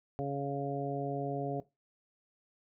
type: harmonic tone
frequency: 140 Hz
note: C#3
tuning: 18 cents sharp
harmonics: 1 / 2 / 3 / 4 / 5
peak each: -37 / -39 / -38 / -41 / -39 dBFS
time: 0.19-1.6 s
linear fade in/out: 0 ms
effects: noise-tail reverb RT60 0.2 s tail -17 dB re dry